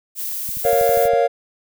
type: noise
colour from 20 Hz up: violet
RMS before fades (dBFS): -26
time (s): 0.15-1.09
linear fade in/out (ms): 50
type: click train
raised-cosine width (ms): 5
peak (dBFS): -24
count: 9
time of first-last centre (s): 0.49-1.135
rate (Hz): 12.4
type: chord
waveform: triangle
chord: Bb minor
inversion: none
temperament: equal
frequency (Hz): 466.2 / 554.4 / 698.5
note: Bb4 / Db5 / F5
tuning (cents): 0 / 0 / 0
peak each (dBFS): -16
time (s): 0.64-1.28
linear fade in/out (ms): 20
effects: none